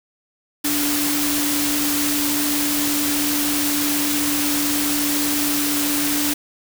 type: tone in noise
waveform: sine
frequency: 291.9 Hz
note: D4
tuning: 10 cents flat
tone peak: -22 dBFS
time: 0.64-6.34 s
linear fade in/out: 10 ms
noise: white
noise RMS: -22 dBFS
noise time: 0.64-6.34 s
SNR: -3 dB
effects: none